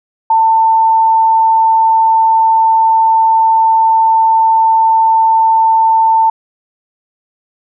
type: tone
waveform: sine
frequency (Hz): 894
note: A5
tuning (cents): +27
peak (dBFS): -6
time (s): 0.3-6.3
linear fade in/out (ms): 5
effects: none